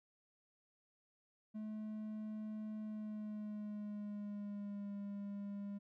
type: tone with pitch glide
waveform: triangle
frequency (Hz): 214.9 to 201.7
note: A3 to G3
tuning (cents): -41 to +50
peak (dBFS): -40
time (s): 1.54-5.79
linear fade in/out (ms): 20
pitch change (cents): -109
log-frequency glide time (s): 2.81-4.94
effects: none